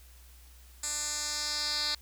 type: tone with band-pass filter sweep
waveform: 10% pulse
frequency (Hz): 297.4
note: D4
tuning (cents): +22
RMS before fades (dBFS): -33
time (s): 0.83-1.95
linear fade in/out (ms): 5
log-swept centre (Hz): 7600 to 4400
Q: 3.1
effects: added 61 Hz sine -52 dBFS peak until 2.01 s + white hiss -59 dBFS RMS until 2.01 s